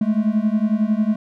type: beating tone pair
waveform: triangle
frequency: 209.3 / 220.3 Hz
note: G#3 / A3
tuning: +14 / +2 cents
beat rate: 11 Hz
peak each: -17 dBFS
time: 0.01-1.16 s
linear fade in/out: 5 ms
effects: none